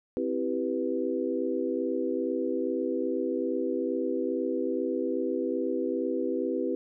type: chord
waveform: sine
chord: C major seventh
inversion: none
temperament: equal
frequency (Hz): 261.6 / 329.6 / 392 / 493.9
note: C4 / E4 / G4 / B4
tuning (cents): 0 / 0 / 0 / 0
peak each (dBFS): -32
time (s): 0.17-6.75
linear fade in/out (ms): 0
effects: none